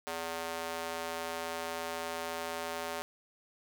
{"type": "tone with high-pass filter", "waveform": "square", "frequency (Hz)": 82.9, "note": "E2", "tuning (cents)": 10, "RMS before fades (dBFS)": -38, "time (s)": [0.07, 3.02], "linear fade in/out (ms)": 0, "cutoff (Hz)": 580, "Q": 1.1, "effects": []}